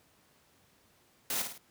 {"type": "noise with echo", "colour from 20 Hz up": "white", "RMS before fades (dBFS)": -33, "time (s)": [1.3, 1.42], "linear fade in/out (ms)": 2, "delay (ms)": 53, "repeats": 3, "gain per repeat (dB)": -6, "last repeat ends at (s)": 1.579, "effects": ["pink hiss -66 dBFS RMS until 1.7 s", "high-pass 80 Hz 12 dB/octave"]}